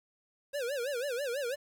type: tone with vibrato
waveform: square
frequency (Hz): 523.3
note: C5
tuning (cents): 0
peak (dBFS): -33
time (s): 0.53-1.56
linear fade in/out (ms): 20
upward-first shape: sine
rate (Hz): 6.1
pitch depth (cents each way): 200
effects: 10-bit